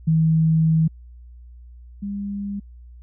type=tone pair in turn; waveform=sine; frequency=160.1 / 201.2 Hz; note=D#3 / G3; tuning=+50 / +45 cents; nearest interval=major third; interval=395 cents; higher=second; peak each=-14 / -25 dBFS; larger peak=first; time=0.07-0.88 / 2.02-2.6 s; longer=first; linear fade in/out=10 ms; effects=added 60 Hz sine -40 dBFS peak until 3.02 s